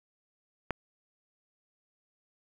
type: click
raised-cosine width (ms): 0.5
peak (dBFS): -15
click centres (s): 0.707
effects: 8-bit